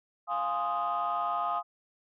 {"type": "chord", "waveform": "sine", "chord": "F minor seventh", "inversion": "none", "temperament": "equal", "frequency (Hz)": [698.5, 830.6, 1046.5, 1244.5], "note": ["F5", "Ab5", "C6", "Eb6"], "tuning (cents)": [0, 0, 0, 0], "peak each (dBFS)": [-32, -34, -35, -30], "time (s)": [0.27, 1.63], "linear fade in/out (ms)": 50, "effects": ["tanh soft clip ceiling -22 dBFS"]}